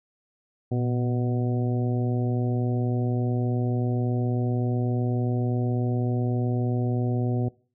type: harmonic tone with a mistuned harmonic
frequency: 123.47 Hz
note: B2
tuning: in tune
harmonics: 1 / 2 / 3 / 4 / 5 / 6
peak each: -24 / -29 / -32 / -37 / -39 / -39 dBFS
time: 0.71-7.49 s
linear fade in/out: 10 ms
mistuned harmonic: 1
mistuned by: -59 cents
effects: noise-tail reverb RT60 0.4 s tail -22 dB re dry